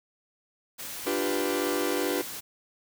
white noise, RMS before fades -38 dBFS, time 0.78-2.41 s, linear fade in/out 20 ms
40% pulse chord, G dominant seventh, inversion second, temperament equal, 293.7 / 349.2 / 392 / 493.9 Hz, D4 / F4 / G4 / B4, 0 / 0 / 0 / 0 cents, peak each -31 dBFS, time 1.06-2.22 s, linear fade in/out 10 ms
effects none

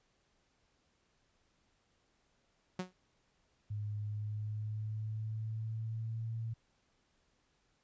sawtooth tone with exponential decay, 183.5 Hz, F#3, 14 cents flat, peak -30 dBFS, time 2.79-2.93 s, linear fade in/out 5 ms, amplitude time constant 29 ms
sine tone with pitch glide, 104.6 to 113.41 Hz, G#2 to A#2, +13 to -47 cents, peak -36 dBFS, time 3.7-6.54 s, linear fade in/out 10 ms, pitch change +140 cents, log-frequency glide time 3.99-6.32 s
effects pink hiss -75 dBFS RMS until 7.83 s + resampled to 16000 Hz

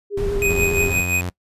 sine tone with vibrato, 402.1 Hz, G4, 44 cents sharp, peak -21 dBFS, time 0.1-0.93 s, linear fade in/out 50 ms, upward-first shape triangle, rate 10 Hz, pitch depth 40 cents each way
brown noise, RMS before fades -26 dBFS, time 0.17-1.01 s, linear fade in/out 5 ms
square tone with tremolo, 2498 Hz, D#7, 6 cents sharp, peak -17 dBFS, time 0.42-1.21 s, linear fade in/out 0 ms, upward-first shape triangle, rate 5.8 Hz, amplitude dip 75%
sawtooth tone with pitch glide, 87.31 to 89.4 Hz, F2 to F2, 0 to +41 cents, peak -20 dBFS, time 0.49-1.3 s, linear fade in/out 10 ms, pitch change +41 cents, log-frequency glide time 0.78-0.95 s
effects noise-tail reverb RT60 0.1 s tail -22 dB re dry + resampled to 32000 Hz

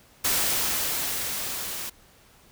white noise with level ramp, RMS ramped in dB -23 to -34 dBFS, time 0.24-1.9 s, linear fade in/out 10 ms, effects pink hiss -56 dBFS RMS until 2.51 s

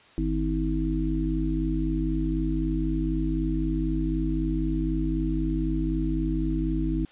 harmonic tone with a mistuned harmonic, 51.4 Hz, G#1, 17 cents flat, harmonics 1 / 3 / 5 / 6, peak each -27 / -31 / -31 / -28 dBFS, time 0.18-7.05 s, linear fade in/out 0 ms, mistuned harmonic 6, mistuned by +69 cents, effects white hiss -54 dBFS RMS until 7.11 s + resampled to 8000 Hz

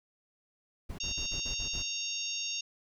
brown noise bursts, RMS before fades -40 dBFS, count 7, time 0.89-1.826 s, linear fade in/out 10 ms, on 96 ms, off 44 ms
harmonic tone, 924 Hz, A#5, 16 cents flat, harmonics 3 / 4 / 5 / 6 / 7, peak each -38 / -40 / -44 / -39 / -39 dBFS, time 1-2.61 s, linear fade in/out 5 ms
effects none

